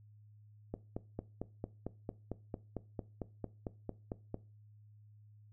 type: click train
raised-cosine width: 2 ms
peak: -25 dBFS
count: 17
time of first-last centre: 0.74-4.344 s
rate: 4.44 Hz
effects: noise-tail reverb RT60 0.3 s tail -18 dB re dry + added 105 Hz sine -57 dBFS peak until 5.52 s